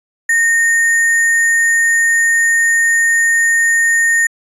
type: tone with sample-and-hold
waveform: sine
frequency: 1844 Hz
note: A#6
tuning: 19 cents flat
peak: -9 dBFS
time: 0.29-4.27 s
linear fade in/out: 5 ms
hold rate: 8820 Hz
effects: resampled to 24000 Hz